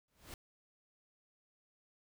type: noise with exponential growth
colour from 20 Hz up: pink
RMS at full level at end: -45 dBFS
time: 0.08-0.34 s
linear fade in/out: 2 ms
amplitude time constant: 55 ms
effects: none